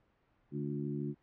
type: harmonic tone with a mistuned harmonic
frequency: 72.9 Hz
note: D2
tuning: 12 cents flat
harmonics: 2 / 3 / 4 / 5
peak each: -38 / -40 / -41 / -42 dBFS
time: 0.51-1.15 s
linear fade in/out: 50 ms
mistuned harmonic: 5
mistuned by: -29 cents
effects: pink hiss -72 dBFS RMS until 1.22 s + low-pass 2000 Hz 12 dB/octave